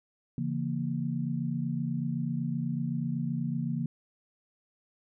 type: chord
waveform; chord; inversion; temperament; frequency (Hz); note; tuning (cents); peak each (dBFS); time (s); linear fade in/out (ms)
sine; A# diminished; first; just; 139.85 / 167.82 / 233.1; C#3 / E3 / A#3; +16 / +31 / 0; -33; 0.38-3.86; 2
effects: none